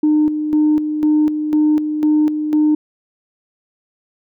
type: tone with tremolo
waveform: sine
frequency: 303.9 Hz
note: D#4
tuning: 41 cents flat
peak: -9 dBFS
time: 0.03-2.75 s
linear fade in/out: 5 ms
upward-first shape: square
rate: 2 Hz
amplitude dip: 60%
effects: tanh soft clip ceiling -7 dBFS